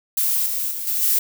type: noise with level steps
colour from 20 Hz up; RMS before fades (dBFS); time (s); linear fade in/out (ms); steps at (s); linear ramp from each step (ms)
violet; -20 / -24 / -28 / -22 / -18; 0.17-1.19; 5; 0.46 / 0.71 / 0.87 / 1.02; 2
effects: none